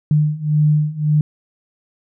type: beating tone pair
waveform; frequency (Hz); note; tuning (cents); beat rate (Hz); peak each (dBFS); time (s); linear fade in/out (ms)
sine; 150 / 151.8; D3 / D#3; +37 / -42; 1.8; -17 / -15; 0.11-1.21; 2
effects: none